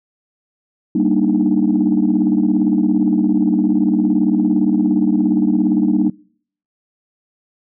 sine chord, Eb major seventh, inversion first, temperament equal, 196 / 233.1 / 293.7 / 311.1 Hz, G3 / Bb3 / D4 / Eb4, 0 / 0 / 0 / 0 cents, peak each -17 dBFS, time 0.95-6.1 s, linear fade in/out 5 ms, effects noise-tail reverb RT60 0.6 s tail -26 dB re dry + tanh soft clip ceiling -5 dBFS

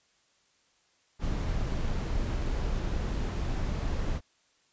brown noise, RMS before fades -30 dBFS, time 1.19-4.21 s, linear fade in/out 50 ms, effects white hiss -68 dBFS RMS until 4.72 s + resampled to 16000 Hz

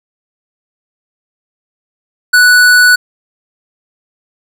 sine tone with hard clipping, 1480 Hz, F#6, in tune, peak -5 dBFS, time 2.33-2.96 s, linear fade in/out 10 ms, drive 16 dB, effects none

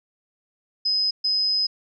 sine tone bursts at uneven times, 5050 Hz, D#8, 25 cents sharp, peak -19 dBFS, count 2, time 0.85-1.11 / 1.24-1.67 s, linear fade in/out 10 ms, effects none

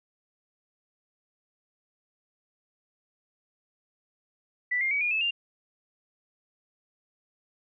sine tone with pitch steps, 1975.5 / 2117 / 2269 / 2432 / 2607 / 2794 Hz, B6 / C7 / C#7 / D#7 / E7 / F7, 0 / +20 / +40 / -40 / -20 / 0 cents, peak -24 dBFS, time 4.71-5.31 s, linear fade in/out 10 ms, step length 100 ms, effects none

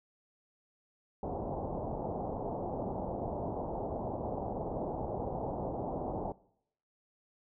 white low-pass noise, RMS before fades -37 dBFS, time 1.23-6.32 s, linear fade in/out 2 ms, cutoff 850 Hz, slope 48 dB/octave, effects noise-tail reverb RT60 0.7 s tail -21 dB re dry

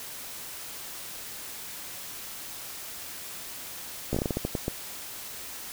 slowing click train, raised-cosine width 2 ms, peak -14 dBFS, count 11, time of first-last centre 4.13-4.681 s, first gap 15 ms, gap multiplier 1.27, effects white hiss -40 dBFS RMS until 5.72 s

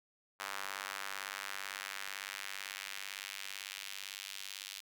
square tone with high-pass filter sweep, 48.95 Hz, G1, 2 cents flat, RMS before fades -44 dBFS, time 0.39-4.81 s, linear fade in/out 20 ms, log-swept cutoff 1200 to 3300 Hz, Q 1.3, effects none

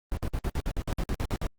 brown noise bursts, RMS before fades -28 dBFS, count 13, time 0.12-1.468 s, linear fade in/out 0 ms, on 52 ms, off 56 ms, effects Opus 24 kbps

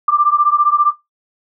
sine beating tone pair, 1178 / 1193 Hz, D6 / D6, +5 / +27 cents, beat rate 15 Hz, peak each -13 dBFS, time 0.08-0.92 s, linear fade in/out 5 ms, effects noise-tail reverb RT60 0.2 s tail -19 dB re dry

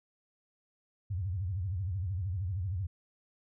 sine tone with vibrato, 92.9 Hz, F#2, 7 cents sharp, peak -31 dBFS, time 1.1-2.87 s, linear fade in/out 10 ms, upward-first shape sine, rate 13 Hz, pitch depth 200 cents each way, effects none

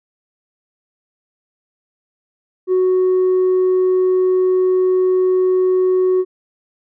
triangle tone with tanh clipping, 370 Hz, F#4, in tune, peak -12 dBFS, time 2.67-6.25 s, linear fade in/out 50 ms, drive 6 dB, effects none

